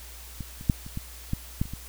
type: clicks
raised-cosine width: 5 ms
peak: -22 / -27 / -7 / -27 / -19 / -14 / -12 / -29 / -23 dBFS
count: 9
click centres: 0.407 / 0.611 / 0.698 / 0.865 / 0.974 / 1.334 / 1.615 / 1.655 / 1.736 s
effects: added 60 Hz sine -44 dBFS peak until 1.88 s + white hiss -46 dBFS RMS until 1.88 s